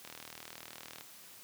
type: click train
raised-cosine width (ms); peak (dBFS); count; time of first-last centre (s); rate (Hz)
0.2; -28; 39; 0.05-1.01; 39.6
effects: white hiss -54 dBFS RMS until 1.43 s + high-pass 80 Hz 12 dB/octave